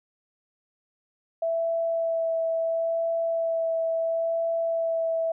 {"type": "tone with vibrato", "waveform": "sine", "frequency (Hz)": 660, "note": "E5", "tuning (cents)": 2, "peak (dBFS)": -23, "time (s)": [1.42, 5.32], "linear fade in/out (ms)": 5, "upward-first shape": "sine", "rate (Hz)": 0.73, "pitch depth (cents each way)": 11, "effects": []}